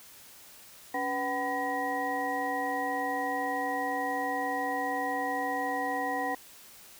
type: tone cluster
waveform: sine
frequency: 280.9 / 494.2 / 760 / 1002 / 1898 Hz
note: C#4 / B4 / F#5 / B5 / A#6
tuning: +23 / +1 / +46 / +25 / +31 cents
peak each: -37 / -37 / -32 / -37 / -35 dBFS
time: 0.94-6.35 s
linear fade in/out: 5 ms
effects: white hiss -52 dBFS RMS until 6.99 s